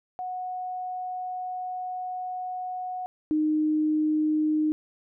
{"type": "tone pair in turn", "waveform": "sine", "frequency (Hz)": [734, 307.5], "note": ["F#5", "D#4"], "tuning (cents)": [-14, -20], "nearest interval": "octave + minor third", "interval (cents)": 1506, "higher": "first", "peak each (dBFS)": [-30, -21], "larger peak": "second", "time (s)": [[0.19, 3.06], [3.31, 4.72]], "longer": "first", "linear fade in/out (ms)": 0, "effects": []}